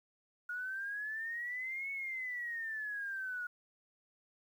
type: exponential two-way sweep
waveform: sine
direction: up then down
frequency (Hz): 1440 to 2217 to 1440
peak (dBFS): -37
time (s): 0.49-3.47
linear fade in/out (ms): 5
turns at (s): 1.91
effects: 11-bit